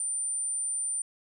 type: tone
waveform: sine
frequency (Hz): 9130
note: D9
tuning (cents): -50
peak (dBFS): -26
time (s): 0-1.02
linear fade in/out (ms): 2
effects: tanh soft clip ceiling -27 dBFS